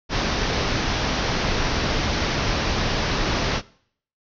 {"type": "low-pass noise", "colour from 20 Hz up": "pink", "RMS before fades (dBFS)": -23, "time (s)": [0.09, 3.62], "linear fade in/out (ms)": 50, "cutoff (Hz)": 6000, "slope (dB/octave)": 96, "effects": ["noise-tail reverb RT60 0.6 s tail -21 dB re dry"]}